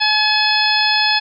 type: harmonic tone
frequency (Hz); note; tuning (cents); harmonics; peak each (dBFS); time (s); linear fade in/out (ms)
853; G#5; +46; 1 / 2 / 3 / 4 / 5 / 6; -20 / -20 / -20 / -20 / -20 / -20; 0-1.2; 20
effects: none